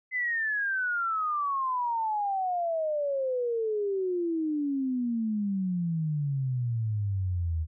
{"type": "exponential sweep", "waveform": "sine", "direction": "down", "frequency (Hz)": [2044, 77.78], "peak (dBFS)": -26, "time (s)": [0.11, 7.67], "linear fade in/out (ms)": 50, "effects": []}